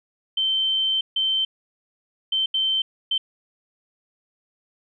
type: tone bursts at uneven times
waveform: sine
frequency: 3103 Hz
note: G7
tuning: 18 cents flat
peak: -19 dBFS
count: 5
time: 0.37-1.01 / 1.16-1.45 / 2.32-2.46 / 2.54-2.82 / 3.11-3.18 s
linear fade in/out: 5 ms
effects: none